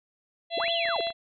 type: harmonic tone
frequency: 675 Hz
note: E5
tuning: 41 cents sharp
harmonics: 1 / 3 / 4 / 5 / 6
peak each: -28 / -41 / -38 / -35 / -36 dBFS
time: 0.5-1.13 s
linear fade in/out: 50 ms
type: linear two-way sweep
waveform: sine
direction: up then down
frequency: 184.9 to 3532 to 301 Hz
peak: -28 dBFS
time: 0.57-1.01 s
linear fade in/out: 10 ms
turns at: 0.72 s
type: clicks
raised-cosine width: 0.5 ms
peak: -27 dBFS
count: 9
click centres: 0.603 / 0.641 / 0.681 / 0.855 / 0.887 / 0.962 / 1.007 / 1.07 / 1.104 s
effects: none